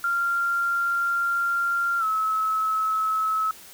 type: tone with pitch glide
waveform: sine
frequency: 1387 to 1294.1 Hz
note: F6 to E6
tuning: -12 to -32 cents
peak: -21 dBFS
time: 0.04-3.51 s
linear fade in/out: 2 ms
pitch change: -120 cents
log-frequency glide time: 1.99-2.04 s
effects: white hiss -46 dBFS RMS until 3.73 s